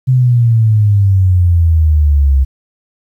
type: exponential sweep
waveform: sine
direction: down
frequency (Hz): 130.81 to 66.1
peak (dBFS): -6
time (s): 0.07-2.45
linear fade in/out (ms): 20
effects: 8-bit